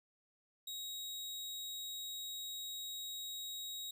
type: tone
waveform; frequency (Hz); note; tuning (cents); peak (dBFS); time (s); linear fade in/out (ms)
sawtooth; 3800; A#7; +33; -39; 0.67-3.91; 5
effects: none